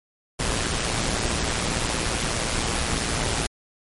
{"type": "noise with amplitude modulation", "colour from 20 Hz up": "pink", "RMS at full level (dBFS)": -22, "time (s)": [0.39, 3.47], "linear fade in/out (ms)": 10, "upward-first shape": "sine", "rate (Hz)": 116, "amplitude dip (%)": 60, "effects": ["MP3 48 kbps"]}